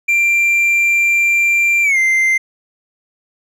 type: tone with pitch glide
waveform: triangle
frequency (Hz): 2368 to 2085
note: D7 to C7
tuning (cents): +14 to -7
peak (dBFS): -9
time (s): 0.08-2.38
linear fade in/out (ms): 10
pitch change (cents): -221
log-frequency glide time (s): 1.83-1.98
effects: none